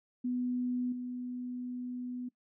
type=tone with level steps; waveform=sine; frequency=248.1 Hz; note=B3; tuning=8 cents sharp; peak=-30 / -36 dBFS; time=0.24-2.29 s; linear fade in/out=10 ms; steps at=0.92 s; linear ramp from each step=5 ms; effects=noise-tail reverb RT60 0.1 s tail -20 dB re dry